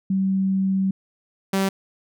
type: tone pair in turn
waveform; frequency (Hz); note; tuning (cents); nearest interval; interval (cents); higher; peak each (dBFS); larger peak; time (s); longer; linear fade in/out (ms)
sine / sawtooth; 191.8 / 193.58; G3 / G3; -37 / -21; unison; 16; second; -18 / -15; second; 0.1-0.91 / 1.53-1.69; first; 5
effects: none